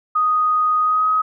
sine tone with pitch glide, 1244.5 to 1264.8 Hz, D#6 to D#6, 0 to +28 cents, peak -14 dBFS, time 0.15-1.22 s, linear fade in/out 10 ms, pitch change +28 cents, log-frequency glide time 0.81-1.09 s, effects none

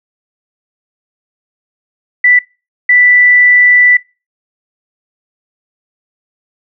sine tone bursts at uneven times, 1975.5 Hz, B6, in tune, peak -4 dBFS, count 2, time 2.24-2.39 / 2.89-3.97 s, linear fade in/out 5 ms, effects noise-tail reverb RT60 0.3 s tail -22 dB re dry

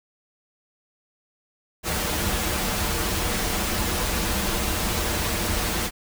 pink noise with comb filter, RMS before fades -25 dBFS, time 1.83-5.91 s, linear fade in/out 50 ms, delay 7.4 ms, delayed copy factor -0.6, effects none

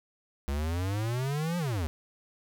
square exponential two-way sweep, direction up then down, 67.8 to 179 to 73.7 Hz, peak -29 dBFS, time 0.48-1.87 s, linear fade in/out 0 ms, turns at 1.58 s, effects none

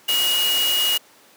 sine tone in noise, 2885 Hz, F#7, 44 cents flat, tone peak -18 dBFS, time 0.08-0.98 s, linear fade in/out 10 ms, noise white, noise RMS -25 dBFS, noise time 0.08-0.98 s, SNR +4 dB, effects pink hiss -51 dBFS RMS until 1.36 s + high-pass 300 Hz 12 dB/octave

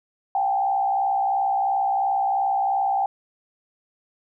sine tone with frequency modulation, 787 Hz, G5, 7 cents sharp, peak -19 dBFS, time 0.35-3.06 s, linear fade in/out 2 ms, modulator 62.9 Hz, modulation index 0.78, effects none

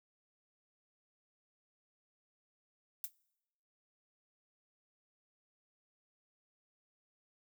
violet noise with exponential decay, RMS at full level -35 dBFS, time 3.04-3.11 s, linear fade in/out 1 ms, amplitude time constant 15 ms, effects noise-tail reverb RT60 0.9 s tail -24 dB re dry

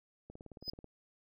click train, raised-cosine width 2 ms, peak -36 dBFS, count 11, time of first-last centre 0.3-0.843 s, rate 18.4 Hz
triangle tone with exponential growth, 5020 Hz, D#8, 15 cents sharp, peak -31 dBFS, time 0.61-0.7 s, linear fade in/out 5 ms, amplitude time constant 18 ms
effects none

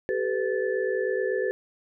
sine tone cluster, 384.7 / 433.5 / 501 / 1743 Hz, G4 / A4 / B4 / A6, -33 / -26 / +25 / -17 cents, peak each -28 / -30 / -28 / -34 dBFS, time 0.09-1.51 s, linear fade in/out 0 ms, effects none

